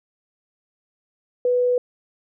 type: tone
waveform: sine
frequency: 493.9 Hz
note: B4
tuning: in tune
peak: -16 dBFS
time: 1.45-1.78 s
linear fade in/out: 2 ms
effects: none